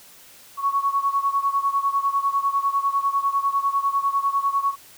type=beating tone pair; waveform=sine; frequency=1108.7 / 1118.7 Hz; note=C#6 / C#6; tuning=0 / +15 cents; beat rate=10 Hz; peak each=-21 / -24 dBFS; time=0.57-4.76 s; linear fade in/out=50 ms; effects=white hiss -48 dBFS RMS until 4.97 s